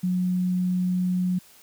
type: tone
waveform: sine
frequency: 181.7 Hz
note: F#3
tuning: 31 cents flat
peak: -21 dBFS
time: 0.03-1.39 s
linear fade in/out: 10 ms
effects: white hiss -53 dBFS RMS until 1.62 s